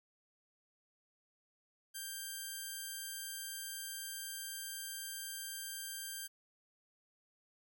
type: tone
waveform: 5% pulse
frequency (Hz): 1582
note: G6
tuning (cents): +15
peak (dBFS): -31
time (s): 1.94-6.28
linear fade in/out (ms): 20
effects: none